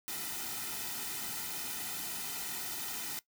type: noise with comb filter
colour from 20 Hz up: white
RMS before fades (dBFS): -39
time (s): 0.08-3.19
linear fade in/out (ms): 0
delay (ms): 1.8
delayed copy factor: -0.8
effects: noise-tail reverb RT60 0.1 s tail -18 dB re dry